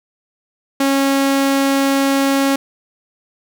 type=tone; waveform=sawtooth; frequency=274.2 Hz; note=C#4; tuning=19 cents flat; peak=-9 dBFS; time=0.8-2.56 s; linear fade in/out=5 ms; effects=none